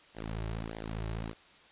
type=tone with flanger; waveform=sawtooth; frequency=55 Hz; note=A1; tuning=in tune; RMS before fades=-38 dBFS; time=0.14-1.35 s; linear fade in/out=50 ms; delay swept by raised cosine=0.73 to 4.13 ms; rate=1.6 Hz; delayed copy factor=-0.9; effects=white hiss -58 dBFS RMS until 1.71 s + resampled to 8000 Hz